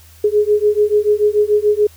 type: beating tone pair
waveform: sine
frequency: 415.3 / 422.2 Hz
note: G#4 / G#4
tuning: 0 / +29 cents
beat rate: 6.9 Hz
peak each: -14 dBFS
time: 0.24-1.87 s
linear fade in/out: 5 ms
effects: added 81 Hz sine -43 dBFS peak until 1.96 s + white hiss -47 dBFS RMS until 1.96 s